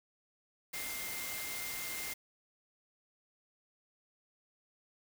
sine tone in noise, 2100 Hz, C7, 6 cents sharp, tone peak -44 dBFS, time 0.73-2.14 s, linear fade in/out 10 ms, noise white, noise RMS -41 dBFS, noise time 0.73-2.14 s, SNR -6 dB, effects none

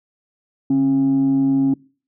sine tone pair together, 143.17 / 271.2 Hz, D3 / C#4, -44 / -38 cents, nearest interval major seventh, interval 1106 cents, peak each -23 / -12 dBFS, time 0.7-1.74 s, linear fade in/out 5 ms, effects noise-tail reverb RT60 0.4 s tail -24 dB re dry + tanh soft clip ceiling -11 dBFS

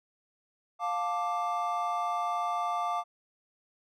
triangle chord, D minor, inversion first, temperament just, 704.8 / 881 / 1174.7 Hz, F5 / A5 / D6, +16 / +2 / 0 cents, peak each -30 / -34 / -30 dBFS, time 0.79-3.04 s, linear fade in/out 50 ms, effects none

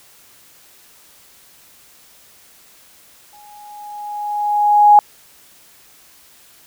sine tone with exponential growth, 830.6 Hz, G#5, in tune, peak -3 dBFS, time 3.33-4.99 s, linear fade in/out 1 ms, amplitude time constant 360 ms, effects white hiss -48 dBFS RMS until 6.66 s

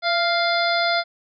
harmonic tone with a mistuned harmonic, 698.5 Hz, F5, in tune, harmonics 1 / 2 / 3 / 5 / 6 / 7, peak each -21 / -24 / -26 / -28 / -29 / -29 dBFS, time 0.02-1.04 s, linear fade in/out 50 ms, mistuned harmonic 1, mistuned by -42 cents, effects none

